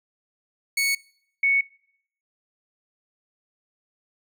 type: tone pair in turn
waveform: sawtooth / sine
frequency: 2217 / 2217 Hz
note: C#7 / C#7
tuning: 0 / 0 cents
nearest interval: unison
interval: 0 cents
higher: neither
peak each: -17 dBFS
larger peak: neither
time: 0.77-0.95 / 1.43-1.61 s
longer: neither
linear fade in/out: 5 ms
effects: noise-tail reverb RT60 0.7 s tail -25 dB re dry